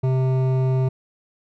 sine tone with hard clipping, 130.4 Hz, C3, 5 cents flat, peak -19 dBFS, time 0.03-0.89 s, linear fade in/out 10 ms, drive 12 dB, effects none

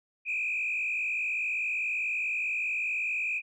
sine tone with frequency modulation, 2475 Hz, D#7, 10 cents flat, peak -27 dBFS, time 0.25-3.42 s, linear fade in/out 50 ms, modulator 55.2 Hz, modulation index 1.9, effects tanh soft clip ceiling -23 dBFS

